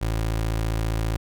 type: tone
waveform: 25% pulse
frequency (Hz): 55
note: A1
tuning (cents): 0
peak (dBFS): -19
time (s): 0.01-1.17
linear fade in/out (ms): 10
effects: none